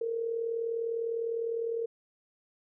sine tone with amplitude modulation, 460 Hz, A#4, 23 cents flat, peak -27 dBFS, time 0.01-1.86 s, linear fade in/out 5 ms, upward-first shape sine, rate 39.9 Hz, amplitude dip 55%, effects none

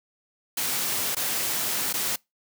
white noise with dropouts, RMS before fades -27 dBFS, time 0.57-2.16 s, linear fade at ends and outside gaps 5 ms, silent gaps 1.149-1.166 / 1.928-1.938 s, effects noise-tail reverb RT60 0.2 s tail -25 dB re dry + high-pass 100 Hz 12 dB/octave

